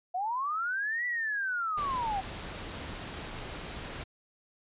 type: linear two-way sweep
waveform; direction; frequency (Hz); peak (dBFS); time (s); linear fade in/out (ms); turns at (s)
sine; up then down; 698.5 to 1975.5 to 751; -29; 0.14-2.21; 10; 1.06
type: noise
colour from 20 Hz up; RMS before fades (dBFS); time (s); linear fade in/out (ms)
pink; -40; 1.77-4.04; 10
effects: resampled to 8000 Hz